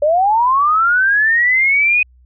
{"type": "linear sweep", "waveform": "sine", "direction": "up", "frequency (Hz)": [569, 2506], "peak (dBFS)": -10, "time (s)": [0.02, 2.03], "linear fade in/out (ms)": 5, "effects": ["added 62 Hz sine -45 dBFS peak until 2.25 s"]}